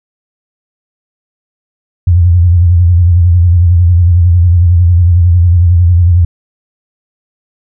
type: tone with vibrato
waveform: sine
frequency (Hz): 87.2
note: F2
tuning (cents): -2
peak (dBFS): -3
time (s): 2.07-6.25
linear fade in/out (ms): 5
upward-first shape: sine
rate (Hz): 11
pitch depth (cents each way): 78
effects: none